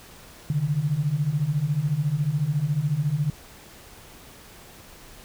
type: beating tone pair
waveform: sine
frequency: 138 / 152 Hz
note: C#3 / D#3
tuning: -7 / -40 cents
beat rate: 14 Hz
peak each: -26 / -23 dBFS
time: 0.5-3.3 s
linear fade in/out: 2 ms
effects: pink hiss -47 dBFS RMS until 5.24 s